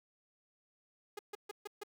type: tone bursts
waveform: sawtooth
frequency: 413.7 Hz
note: G#4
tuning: 7 cents flat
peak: -37 dBFS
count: 5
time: 1.17-1.835 s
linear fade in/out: 5 ms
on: 21 ms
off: 140 ms
effects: none